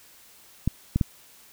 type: clicks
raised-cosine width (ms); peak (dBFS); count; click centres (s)
5; -9; 3; 0.676 / 0.96 / 1.012
effects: white hiss -53 dBFS RMS until 1.52 s